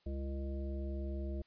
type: harmonic tone with a mistuned harmonic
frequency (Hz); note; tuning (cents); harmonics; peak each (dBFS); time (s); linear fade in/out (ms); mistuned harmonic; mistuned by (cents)
68.1; C#2; -30; 1 / 3 / 5 / 7 / 9; -37 / -46 / -46 / -57 / -50; 0.06-1.42; 5; 7; -40
effects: white hiss -72 dBFS RMS until 1.46 s + resampled to 11025 Hz